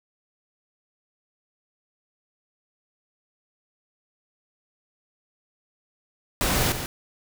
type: noise with echo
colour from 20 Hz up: pink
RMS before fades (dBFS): -23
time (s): 6.41-6.72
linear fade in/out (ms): 0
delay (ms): 140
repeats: 1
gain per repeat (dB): -8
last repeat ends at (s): 6.86
effects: none